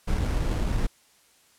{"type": "noise with sample-and-hold", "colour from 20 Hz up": "brown", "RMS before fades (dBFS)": -25, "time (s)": [0.07, 0.87], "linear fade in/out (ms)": 10, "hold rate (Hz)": 3675, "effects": ["white hiss -60 dBFS RMS until 1.58 s", "low-pass 11000 Hz 12 dB/octave"]}